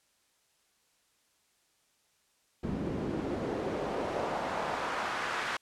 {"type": "noise with band-pass filter sweep", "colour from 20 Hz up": "pink", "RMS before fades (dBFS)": -34, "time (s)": [2.63, 5.57], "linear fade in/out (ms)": 5, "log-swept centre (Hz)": [200, 1600], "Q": 1.3, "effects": ["white hiss -71 dBFS RMS until 5.61 s", "low-pass 10000 Hz 12 dB/octave"]}